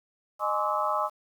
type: tone cluster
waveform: sine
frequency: 614 / 837 / 1047 / 1144 / 1293 Hz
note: D#5 / G#5 / C6 / D6 / E6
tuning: -23 / +13 / +1 / -46 / -34 cents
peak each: -31 dBFS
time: 0.39-1.1 s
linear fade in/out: 50 ms
effects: 9-bit